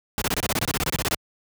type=noise bursts; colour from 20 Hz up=pink; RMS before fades=-23 dBFS; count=16; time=0.18-1.146 s; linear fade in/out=0 ms; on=36 ms; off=26 ms; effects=high-pass 60 Hz 12 dB/octave